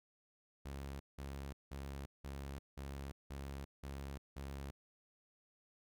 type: tone bursts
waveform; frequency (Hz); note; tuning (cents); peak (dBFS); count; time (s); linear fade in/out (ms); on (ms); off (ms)
sawtooth; 69; C#2; -7; -40; 8; 0.65-4.71; 10; 350; 180
effects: none